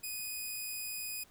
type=tone; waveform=5% pulse; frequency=2489 Hz; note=D#7; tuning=in tune; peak=-28 dBFS; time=0.03-1.24 s; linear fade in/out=10 ms; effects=pink hiss -63 dBFS RMS until 1.3 s